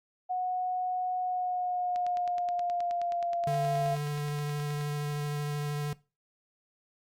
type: tone with pitch glide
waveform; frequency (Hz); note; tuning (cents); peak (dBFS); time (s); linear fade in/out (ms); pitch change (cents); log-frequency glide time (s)
sine; 733 to 687.9; F#5 to F5; -16 to -26; -28; 0.29-3.96; 20; -110; 1.19-3.52
type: click train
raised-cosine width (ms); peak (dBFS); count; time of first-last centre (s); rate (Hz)
0.2; -27; 28; 1.96-4.811; 9.47
type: tone with vibrato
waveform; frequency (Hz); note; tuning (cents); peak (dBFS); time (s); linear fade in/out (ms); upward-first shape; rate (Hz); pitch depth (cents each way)
square; 146.83; D3; 0; -31; 3.47-5.93; 2; sine; 13; 10
effects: noise-tail reverb RT60 0.3 s tail -21 dB re dry + Opus 48 kbps